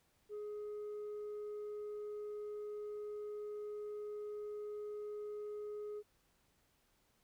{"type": "tone", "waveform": "sine", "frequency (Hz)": 418.5, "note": "G#4", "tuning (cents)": 13, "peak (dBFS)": -39, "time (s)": [0.29, 6.03], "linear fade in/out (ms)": 50, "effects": ["tanh soft clip ceiling -41 dBFS", "pink hiss -75 dBFS RMS until 7.23 s"]}